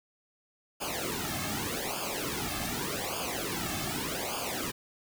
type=noise with flanger; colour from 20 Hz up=pink; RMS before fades=-34 dBFS; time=0.8-4.72 s; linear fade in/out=20 ms; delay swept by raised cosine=0.51 to 2.11 ms; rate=0.84 Hz; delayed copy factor=-0.9; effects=none